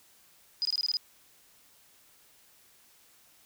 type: tone bursts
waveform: sine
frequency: 4964 Hz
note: D#8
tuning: 5 cents flat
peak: -26 dBFS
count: 7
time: 0.62-0.969 s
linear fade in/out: 0 ms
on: 31 ms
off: 22 ms
effects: white hiss -61 dBFS RMS until 3.45 s